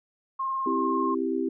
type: tone with vibrato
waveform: sine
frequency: 1066 Hz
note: C6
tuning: 32 cents sharp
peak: -26 dBFS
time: 0.39-1.15 s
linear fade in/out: 10 ms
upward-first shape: sine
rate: 20 Hz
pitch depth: 22 cents each way
type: chord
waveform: sine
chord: C major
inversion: none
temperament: equal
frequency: 261.6 / 329.6 / 392 Hz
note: C4 / E4 / G4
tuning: 0 / 0 / 0 cents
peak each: -29 dBFS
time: 0.66-1.49 s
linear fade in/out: 5 ms
effects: none